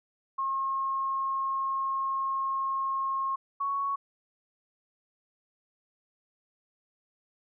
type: tone pair in turn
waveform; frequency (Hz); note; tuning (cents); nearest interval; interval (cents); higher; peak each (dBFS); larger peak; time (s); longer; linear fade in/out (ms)
sine; 1078 / 1111.5; C#6 / C#6; -49 / +4; minor second; 53; second; -27; neither; 0.38-3.36 / 3.6-3.96; first; 10
effects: none